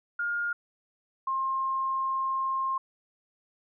sine tone pair in turn, 1417 / 1063.6 Hz, F6 / C6, +25 / +28 cents, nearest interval perfect fourth, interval 497 cents, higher first, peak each -27 / -26 dBFS, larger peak second, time 0.19-0.53 / 1.27-2.78 s, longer second, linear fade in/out 5 ms, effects none

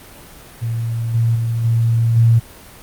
sine tone with level steps, 115.4 Hz, A#2, 17 cents flat, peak -18 / -12 / -16 / -12 / -8 dBFS, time 0.61-2.4 s, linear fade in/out 20 ms, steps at 1.14 / 1.35 / 1.64 / 2.16 s, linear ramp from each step 10 ms, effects pink hiss -40 dBFS RMS until 2.82 s + Opus 32 kbps

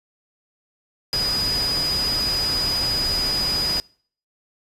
sine tone in noise, 4943 Hz, D#8, 12 cents flat, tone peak -20 dBFS, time 1.13-3.8 s, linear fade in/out 0 ms, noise pink, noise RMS -29 dBFS, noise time 1.13-3.8 s, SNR +6 dB, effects noise-tail reverb RT60 0.5 s tail -25 dB re dry + resampled to 32000 Hz

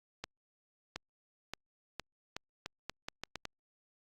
accelerating click train, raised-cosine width 0.2 ms, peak -21 dBFS, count 11, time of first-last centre 0.24-3.453 s, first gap 720 ms, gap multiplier 0.8, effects Opus 48 kbps

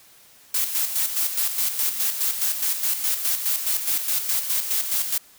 blue noise with tremolo, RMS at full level -22 dBFS, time 0.54-5.18 s, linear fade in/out 5 ms, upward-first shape square, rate 4.8 Hz, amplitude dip 55%, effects white hiss -52 dBFS RMS until 5.38 s

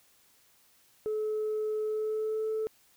sine tone with pitch glide, 430 to 437.3 Hz, A4 to A4, -40 to -11 cents, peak -27 dBFS, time 1.06-2.67 s, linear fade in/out 0 ms, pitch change +29 cents, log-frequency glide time 1.84-2.46 s, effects tanh soft clip ceiling -26 dBFS + white hiss -64 dBFS RMS until 2.96 s

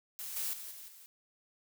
blue noise with level steps, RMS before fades -42 / -36 / -45 / -49 / -55 dBFS, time 0.19-1.06 s, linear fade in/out 0 ms, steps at 0.36 / 0.53 / 0.71 / 0.88 s, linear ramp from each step 5 ms, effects none

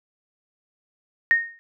sine tone with exponential decay, 1851 Hz, A#6, 13 cents flat, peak -11 dBFS, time 1.31-1.59 s, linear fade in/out 0 ms, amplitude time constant 59 ms, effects none

